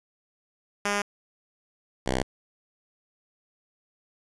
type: tone pair in turn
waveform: 5% pulse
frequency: 203.7 / 64.16 Hz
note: G#3 / C2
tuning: -33 / -33 cents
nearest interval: octave + minor sixth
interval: 2000 cents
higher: first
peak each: -13 dBFS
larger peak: neither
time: 0.85-1.02 / 2.06-2.23 s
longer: neither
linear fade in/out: 5 ms
effects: resampled to 22050 Hz + 8-bit